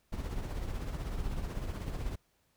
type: noise with tremolo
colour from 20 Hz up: brown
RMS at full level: -34 dBFS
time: 0.12-2.16 s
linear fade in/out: 10 ms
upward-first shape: triangle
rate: 16 Hz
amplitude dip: 55%
effects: pink hiss -73 dBFS RMS until 2.56 s